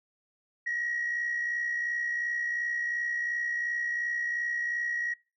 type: tone pair together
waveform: sine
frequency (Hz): 1842 / 1904.8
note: A#6 / A#6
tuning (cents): -21 / +37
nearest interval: minor second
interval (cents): 58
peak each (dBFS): -38 / -28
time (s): 0.66-5.14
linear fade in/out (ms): 10
effects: noise-tail reverb RT60 0.3 s tail -25 dB re dry + tanh soft clip ceiling -24 dBFS